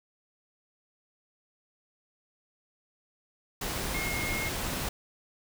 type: tone in noise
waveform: sine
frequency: 2149 Hz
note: C7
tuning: 46 cents sharp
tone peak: -33 dBFS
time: 3.94-4.49 s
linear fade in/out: 5 ms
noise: pink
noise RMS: -33 dBFS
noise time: 3.61-4.89 s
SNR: -3 dB
effects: none

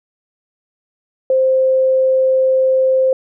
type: tone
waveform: sine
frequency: 523.3 Hz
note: C5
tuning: in tune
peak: -10 dBFS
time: 1.3-3.13 s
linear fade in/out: 2 ms
effects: none

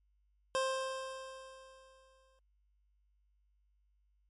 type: tone with exponential decay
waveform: 25% pulse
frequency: 527 Hz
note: C5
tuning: 12 cents sharp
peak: -26 dBFS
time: 0.55-2.39 s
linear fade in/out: 0 ms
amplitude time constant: 400 ms
effects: added 50 Hz sine -70 dBFS peak until 4.29 s + MP3 48 kbps

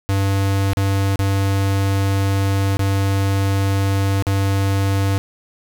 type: tone with dropouts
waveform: square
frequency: 98 Hz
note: G2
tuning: in tune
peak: -16 dBFS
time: 0.09-5.18 s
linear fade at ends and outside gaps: 0 ms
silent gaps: 0.733-0.771 / 1.158-1.192 / 2.77-2.793 / 4.224-4.268 s
effects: none

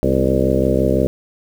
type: harmonic tone with a mistuned harmonic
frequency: 65.9 Hz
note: C2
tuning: 13 cents sharp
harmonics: 1 / 2 / 3 / 4 / 5 / 6 / 7 / 8 / 9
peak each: -22 / -22 / -22 / -22 / -22 / -22 / -22 / -22 / -22 dBFS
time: 0.03-1.07 s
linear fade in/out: 0 ms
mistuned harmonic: 4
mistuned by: -54 cents
effects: 7-bit

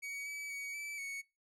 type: tone with pitch steps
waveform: 45% pulse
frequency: 2253 / 2290 / 2252 / 2311 / 2222 Hz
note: C#7 / D7 / C#7 / D7 / C#7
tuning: +28 / -44 / +27 / -28 / +4 cents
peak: -40 dBFS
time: 0.02-1.22 s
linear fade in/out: 20 ms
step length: 240 ms
effects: noise-tail reverb RT60 0.3 s tail -24 dB re dry + low-pass 11000 Hz 12 dB/octave

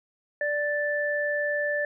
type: tone pair together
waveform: sine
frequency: 587.3 / 1759.9 Hz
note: D5 / A6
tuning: 0 / 0 cents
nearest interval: octave + perfect fifth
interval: 1900 cents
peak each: -27 dBFS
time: 0.41-1.85 s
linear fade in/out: 2 ms
effects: none

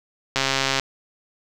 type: click train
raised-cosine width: 0.2 ms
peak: -3 dBFS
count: 60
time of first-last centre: 0.36-0.797 s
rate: 135 Hz
effects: none

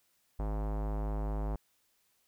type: tone with low-pass filter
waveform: square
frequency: 52.3 Hz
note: G#1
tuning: 13 cents sharp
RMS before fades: -34 dBFS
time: 0.39-1.56 s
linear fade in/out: 5 ms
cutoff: 870 Hz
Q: 1.7
effects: white hiss -73 dBFS RMS until 2.27 s

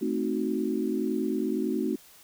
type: chord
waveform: sine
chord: A diminished seventh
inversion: none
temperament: equal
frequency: 220 / 261.6 / 311.1 / 370 Hz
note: A3 / C4 / Eb4 / Gb4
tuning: 0 / 0 / 0 / 0 cents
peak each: -31 dBFS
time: 0.01-1.96 s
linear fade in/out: 10 ms
effects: white hiss -54 dBFS RMS until 2.23 s

